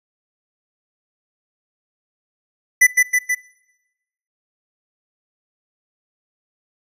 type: tone with echo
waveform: square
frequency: 1992 Hz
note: B6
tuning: 14 cents sharp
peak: -8 dBFS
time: 2.81-2.87 s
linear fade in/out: 10 ms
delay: 160 ms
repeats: 3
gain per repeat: -3 dB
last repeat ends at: 3.35 s
effects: noise-tail reverb RT60 1.0 s tail -22 dB re dry + resampled to 32000 Hz